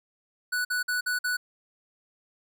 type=tone bursts; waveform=square; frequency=1480 Hz; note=F#6; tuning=in tune; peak=-26 dBFS; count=5; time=0.52-1.37 s; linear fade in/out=10 ms; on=130 ms; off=50 ms; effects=none